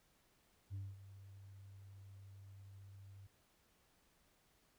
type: tone with ADSR envelope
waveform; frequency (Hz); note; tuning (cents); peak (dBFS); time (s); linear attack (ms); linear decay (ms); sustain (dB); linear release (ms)
sine; 98; G2; 0; -39; 0.7-3.27; 40; 220; -15; 7
effects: tanh soft clip ceiling -41 dBFS + pink hiss -74 dBFS RMS until 4.78 s